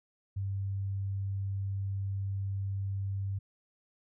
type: tone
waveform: sine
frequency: 98 Hz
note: G2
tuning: in tune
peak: -31 dBFS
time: 0.36-3.39 s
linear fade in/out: 10 ms
effects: none